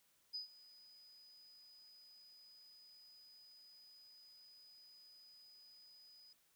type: tone with ADSR envelope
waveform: sine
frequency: 4978 Hz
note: D#8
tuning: in tune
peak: -40 dBFS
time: 0.33-6.33 s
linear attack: 21 ms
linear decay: 120 ms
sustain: -20 dB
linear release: 4 ms
effects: white hiss -75 dBFS RMS until 6.55 s